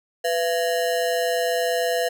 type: ring-modulated tone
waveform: square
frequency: 587.3 Hz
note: D5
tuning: in tune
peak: -18 dBFS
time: 0.24-2.09 s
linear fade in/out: 10 ms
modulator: 89.9 Hz
effects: none